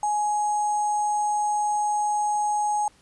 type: tone with sample-and-hold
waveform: sine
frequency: 837 Hz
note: G#5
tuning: 13 cents sharp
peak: -21 dBFS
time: 0.03-2.88 s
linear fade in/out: 2 ms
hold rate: 7350 Hz
effects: pink hiss -58 dBFS RMS until 3.01 s + resampled to 24000 Hz